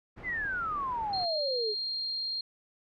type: low-pass noise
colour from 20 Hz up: pink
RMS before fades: -47 dBFS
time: 0.16-1.26 s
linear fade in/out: 20 ms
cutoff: 1600 Hz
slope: 12 dB/octave
type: exponential sweep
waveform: sine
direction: down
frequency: 2093 to 404.8 Hz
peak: -30 dBFS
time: 0.23-1.75 s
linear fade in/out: 50 ms
type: tone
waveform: sine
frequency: 4213 Hz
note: C8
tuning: 11 cents sharp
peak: -31 dBFS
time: 1.13-2.41 s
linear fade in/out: 5 ms
effects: none